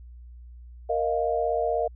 sine chord, Bb suspended fourth, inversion none, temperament equal, 466.2 / 622.3 / 698.5 Hz, Bb4 / Eb5 / F5, 0 / 0 / 0 cents, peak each -27 dBFS, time 0.89-1.88 s, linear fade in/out 10 ms, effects added 60 Hz sine -42 dBFS peak until 1.95 s

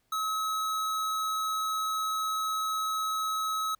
square tone, 1284 Hz, E6, 46 cents flat, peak -29 dBFS, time 0.12-3.75 s, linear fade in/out 5 ms, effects pink hiss -73 dBFS RMS until 3.79 s

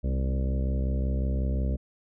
harmonic tone with a mistuned harmonic, 65.5 Hz, C2, 2 cents sharp, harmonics 1 / 2 / 3 / 4 / 5 / 6 / 7 / 8 / 9, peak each -25 / -33 / -35 / -40 / -44 / -46 / -44 / -45 / -43 dBFS, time 0.03-1.77 s, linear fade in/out 20 ms, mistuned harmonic 3, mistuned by +43 cents, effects none

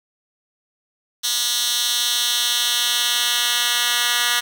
10% pulse tone with high-pass filter sweep, 240.9 Hz, B3, 43 cents flat, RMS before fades -20 dBFS, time 1.23-4.41 s, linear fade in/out 20 ms, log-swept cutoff 4200 to 2200 Hz, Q 1.6, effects none

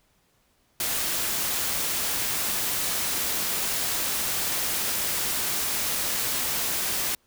white noise, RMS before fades -27 dBFS, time 0.8-7.15 s, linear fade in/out 2 ms, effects pink hiss -66 dBFS RMS until 7.26 s

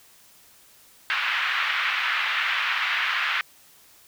pink band-pass noise, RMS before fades -25 dBFS, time 1.1-3.41 s, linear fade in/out 0 ms, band 1300 to 3000 Hz, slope 24 dB/octave, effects white hiss -54 dBFS RMS until 4.07 s

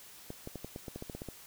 clicks, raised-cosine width 2 ms, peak -27 dBFS, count 12, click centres 0.304 / 0.474 / 0.557 / 0.646 / 0.761 / 0.882 / 0.96 / 1.024 / 1.098 / 1.15 / 1.219 / 1.287 s, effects white hiss -53 dBFS RMS until 1.46 s

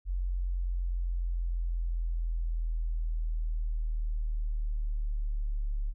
sine linear sweep, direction down, 45.11 to 35.81 Hz, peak -28 dBFS, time 0.05-5.94 s, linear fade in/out 50 ms, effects none

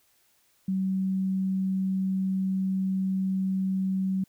sine tone, 190 Hz, F#3, 46 cents sharp, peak -24 dBFS, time 0.68-4.24 s, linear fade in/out 5 ms, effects white hiss -66 dBFS RMS until 4.28 s

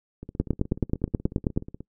two click trains, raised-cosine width 3 ms, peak -9 / -24 dBFS, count 12 / 27, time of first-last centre 0.4-1.575 / 0.23-1.806 s, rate 9.36 / 16.5 Hz, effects noise-tail reverb RT60 0.1 s tail -24 dB re dry

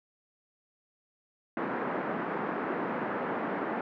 pink band-pass noise, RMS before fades -33 dBFS, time 1.57-3.81 s, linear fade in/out 2 ms, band 200 to 1700 Hz, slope 24 dB/octave, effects none

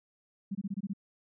sine tone bursts, 197.2 Hz, G3, 11 cents sharp, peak -31 dBFS, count 7, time 0.51-0.935 s, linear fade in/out 10 ms, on 41 ms, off 23 ms, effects none

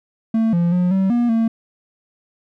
triangle tone with pitch steps, 224 / 171.9 / 179 / 191.4 / 239.1 / 226.5 Hz, A3 / F3 / F3 / G3 / A#3 / A#3, +31 / -27 / +43 / -41 / +44 / -50 cents, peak -12 dBFS, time 0.34-1.48 s, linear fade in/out 5 ms, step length 190 ms, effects none

